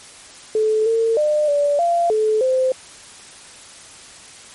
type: tone with pitch steps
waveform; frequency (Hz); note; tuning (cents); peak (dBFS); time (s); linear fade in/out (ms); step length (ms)
sine; 434.1 / 453.5 / 602 / 578 / 687 / 432.7 / 518; A4 / A#4 / D5 / D5 / F5 / A4 / C5; -23 / -48 / +43 / -28 / -29 / -29 / -17; -14; 0.55-2.72; 2; 310
effects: white hiss -41 dBFS RMS until 4.54 s + MP3 48 kbps